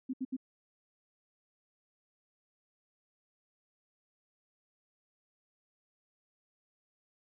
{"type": "tone bursts", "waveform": "sine", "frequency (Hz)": 260.1, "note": "C4", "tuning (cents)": -10, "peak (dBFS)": -32, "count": 3, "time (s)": [0.09, 0.367], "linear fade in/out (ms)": 10, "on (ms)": 45, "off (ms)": 71, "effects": []}